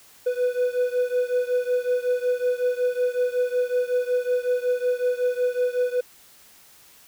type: beating tone pair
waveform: triangle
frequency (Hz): 493.9 / 499.3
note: B4 / B4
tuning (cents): 0 / +19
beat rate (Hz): 5.4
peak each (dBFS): -21 / -23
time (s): 0.26-6.01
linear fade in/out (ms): 10
effects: white hiss -52 dBFS RMS until 7.07 s